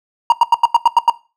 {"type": "tone bursts", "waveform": "triangle", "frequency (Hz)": 943, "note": "A#5", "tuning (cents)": 20, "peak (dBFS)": -3, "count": 8, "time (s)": [0.3, 1.099], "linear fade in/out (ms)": 2, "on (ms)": 22, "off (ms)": 89, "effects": ["noise-tail reverb RT60 0.3 s tail -19 dB re dry"]}